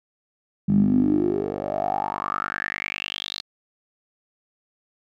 10% pulse tone with band-pass filter sweep, 50 Hz, G1, 35 cents sharp, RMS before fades -24 dBFS, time 0.68-3.42 s, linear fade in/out 10 ms, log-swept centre 180 to 4300 Hz, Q 8, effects none

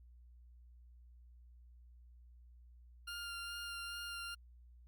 20% pulse tone with vibrato, 1400 Hz, F6, 4 cents sharp, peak -38 dBFS, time 3.07-4.35 s, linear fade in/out 10 ms, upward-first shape sine, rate 2.4 Hz, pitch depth 12 cents each way, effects added 60 Hz sine -57 dBFS peak until 4.87 s + Opus 48 kbps

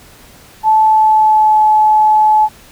sine tone with pitch glide, 871 to 858.5 Hz, A5 to A5, -18 to -43 cents, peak -6 dBFS, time 0.63-2.49 s, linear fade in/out 50 ms, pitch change -25 cents, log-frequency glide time 0.85-1.6 s, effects pink hiss -41 dBFS RMS until 2.71 s

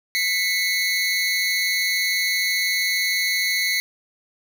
25% pulse tone pair together, 2000 / 2187 Hz, B6 / C#7, +21 / -24 cents, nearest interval major second, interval 155 cents, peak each -19 dBFS, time 0.15-3.8 s, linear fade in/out 0 ms, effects none

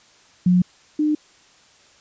sine tone pair in turn, 180 / 302.7 Hz, F#3 / D#4, -47 / -48 cents, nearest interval major sixth, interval 899 cents, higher second, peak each -12 / -16 dBFS, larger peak first, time 0.46-0.62 / 0.99-1.15 s, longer neither, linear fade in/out 5 ms, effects white hiss -53 dBFS RMS until 2 s + resampled to 16000 Hz

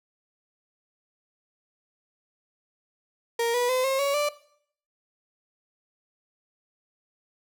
35% pulse tone with pitch steps, 466.2 / 488.2 / 511.3 / 535.5 / 560.9 / 587.4 Hz, A#4 / B4 / C5 / C5 / C#5 / D5, 0 / -20 / -40 / +40 / +20 / 0 cents, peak -21 dBFS, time 3.39-4.29 s, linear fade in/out 5 ms, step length 150 ms, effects noise-tail reverb RT60 0.6 s tail -17 dB re dry

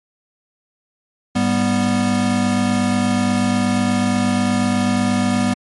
square tone cluster, 102.9 / 196.9 / 245.2 Hz, G#2 / G3 / B3, -16 / +8 / -12 cents, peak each -26 / -20 / -18 dBFS, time 1.35-5.54 s, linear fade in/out 10 ms, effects MP3 48 kbps

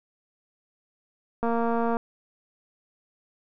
click train, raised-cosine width 1 ms, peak -14 dBFS, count 126, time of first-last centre 1.43-1.969 s, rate 232 Hz, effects none

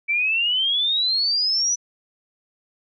sine exponential sweep, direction up, 2300 to 5980 Hz, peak -18 dBFS, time 0.08-1.76 s, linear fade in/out 20 ms, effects none

